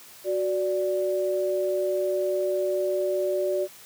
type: tone pair together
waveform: sine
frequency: 370 / 585.1 Hz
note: F#4 / D5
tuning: 0 / -7 cents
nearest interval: minor sixth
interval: 793 cents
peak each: -26 / -25 dBFS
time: 0.24-3.68 s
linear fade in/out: 50 ms
effects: white hiss -48 dBFS RMS until 3.85 s + high-pass 80 Hz 12 dB/octave